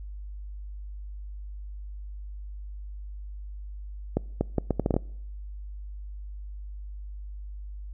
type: accelerating click train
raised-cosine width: 2 ms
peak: -10 dBFS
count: 9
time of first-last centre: 4.17-4.965 s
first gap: 240 ms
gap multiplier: 0.72
effects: noise-tail reverb RT60 0.7 s tail -25 dB re dry + added 50 Hz sine -36 dBFS peak until 7.93 s